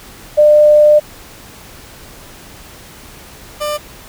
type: tone pair in turn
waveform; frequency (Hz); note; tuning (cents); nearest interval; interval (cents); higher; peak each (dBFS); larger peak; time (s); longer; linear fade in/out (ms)
sine / 30% pulse; 599 / 595.8; D5 / D5; +34 / +25; unison; 9; first; -4 / -14; first; 0.37-1 / 3.6-3.78; first; 20
effects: pink hiss -37 dBFS RMS until 4.08 s